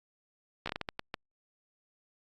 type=slowing click train; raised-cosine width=0.3 ms; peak=-18 dBFS; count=9; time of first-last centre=0.66-1.142 s; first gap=14 ms; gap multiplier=1.4; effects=Opus 48 kbps